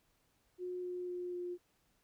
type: tone with pitch steps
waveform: sine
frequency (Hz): 361.4 / 359.1 / 356.8 / 354.6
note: F#4 / F4 / F4 / F4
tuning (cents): -41 / +48 / +37 / +26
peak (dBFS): -38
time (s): 0.58-1.58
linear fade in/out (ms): 50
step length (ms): 250
effects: pink hiss -75 dBFS RMS until 2.03 s